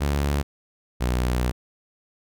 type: tone pair in turn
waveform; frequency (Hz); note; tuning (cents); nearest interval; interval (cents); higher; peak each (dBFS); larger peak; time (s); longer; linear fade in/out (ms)
sawtooth; 71.4 / 61.63; D2 / B1; -48 / -3; minor third; 255; first; -17; neither; 0-0.43 / 1-1.52; second; 20
effects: none